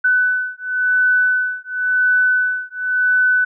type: beating tone pair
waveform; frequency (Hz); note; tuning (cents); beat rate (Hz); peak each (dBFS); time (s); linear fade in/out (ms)
sine; 1499 / 1499.94; F#6 / F#6; +22 / +23; 0.94; -17; 0.04-3.45; 10
effects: none